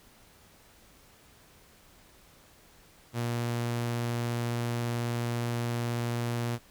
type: tone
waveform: sawtooth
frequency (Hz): 118.8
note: A#2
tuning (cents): +33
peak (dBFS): -25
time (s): 3.13-6.59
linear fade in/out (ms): 50
effects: pink hiss -58 dBFS RMS until 6.7 s